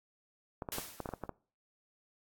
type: clicks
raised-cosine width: 1 ms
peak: -24 dBFS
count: 9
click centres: 0.622 / 0.688 / 0.784 / 1.003 / 1.058 / 1.09 / 1.137 / 1.237 / 1.293 s
type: noise with exponential decay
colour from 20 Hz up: white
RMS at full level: -38 dBFS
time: 0.72-1.28 s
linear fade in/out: 1 ms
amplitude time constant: 120 ms
effects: noise-tail reverb RT60 0.4 s tail -22 dB re dry + AAC 64 kbps